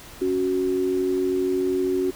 sine tone pair together, 277.2 / 370 Hz, C#4 / F#4, 0 / 0 cents, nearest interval perfect fourth, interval 500 cents, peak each -26 / -21 dBFS, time 0.21-2.11 s, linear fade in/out 10 ms, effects pink hiss -43 dBFS RMS until 2.15 s

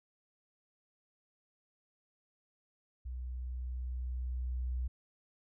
sine tone with level ramp, 62.4 Hz, B1, 19 cents sharp, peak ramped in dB -38 to -32 dBFS, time 3.05-4.88 s, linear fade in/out 10 ms, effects none

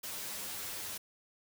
white noise with comb filter, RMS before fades -41 dBFS, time 0.03-0.98 s, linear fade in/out 10 ms, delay 9.7 ms, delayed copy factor +1, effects none

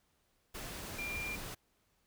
sine tone in noise, 2386 Hz, D7, 27 cents sharp, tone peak -38 dBFS, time 0.98-1.36 s, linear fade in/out 10 ms, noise pink, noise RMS -44 dBFS, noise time 0.54-1.55 s, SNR +3 dB, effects pink hiss -75 dBFS RMS until 2.06 s

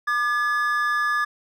triangle tone pair together, 1199.7 / 1700 Hz, D6 / G#6, +37 / +40 cents, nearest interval tritone, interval 603 cents, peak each -21 dBFS, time 0.07-1.25 s, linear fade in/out 10 ms, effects none

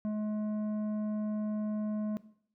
sine tone with tanh clipping, 212.4 Hz, G#3, 39 cents sharp, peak -32 dBFS, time 0.05-2.17 s, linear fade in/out 0 ms, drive 9 dB, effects noise-tail reverb RT60 0.6 s tail -17 dB re dry

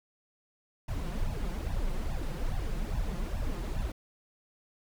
brown noise with flanger, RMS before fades -32 dBFS, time 0.88-3.92 s, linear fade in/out 5 ms, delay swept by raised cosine 1.1 to 5.8 ms, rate 2.4 Hz, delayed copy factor +1, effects none

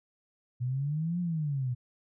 sine exponential two-way sweep, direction up then down, 120.5 to 179.3 to 120.5 Hz, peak -28 dBFS, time 0.6-1.75 s, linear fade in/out 20 ms, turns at 1.2 s, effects none

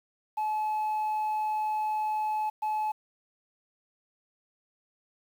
sine tone bursts at uneven times, 858 Hz, A5, 44 cents flat, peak -24 dBFS, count 2, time 0.37-2.5 / 2.62-2.92 s, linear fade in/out 10 ms, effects tanh soft clip ceiling -26 dBFS + 9-bit

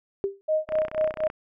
sine tone with exponential decay, 394.8 Hz, G4, 12 cents sharp, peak -19 dBFS, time 0.24-0.41 s, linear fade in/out 0 ms, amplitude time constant 36 ms
sine tone with tremolo, 623 Hz, D#5, 2 cents sharp, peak -19 dBFS, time 0.48-1.28 s, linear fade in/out 10 ms, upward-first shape sine, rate 4.1 Hz, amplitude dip 100%
click train, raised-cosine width 0.5 ms, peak -20 dBFS, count 20, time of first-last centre 0.69-1.301 s, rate 31.1 Hz
effects none

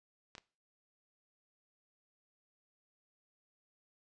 clicks, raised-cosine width 0.2 ms, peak -30 dBFS, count 2, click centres 0.352 / 0.381 s, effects noise-tail reverb RT60 0.4 s tail -21 dB re dry + resampled to 22050 Hz

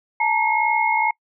sine tone cluster, 868 / 930 / 2159 Hz, A5 / A#5 / C#7, -24 / -4 / -46 cents, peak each -21 dBFS, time 0.2-1.11 s, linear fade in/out 5 ms, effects noise-tail reverb RT60 0.1 s tail -26 dB re dry

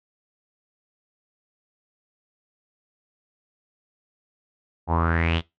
sawtooth tone with low-pass filter sweep, 83 Hz, E2, 12 cents sharp, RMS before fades -22 dBFS, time 4.87-5.42 s, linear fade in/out 50 ms, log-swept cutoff 800 to 3500 Hz, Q 6.3, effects noise-tail reverb RT60 0.2 s tail -21 dB re dry

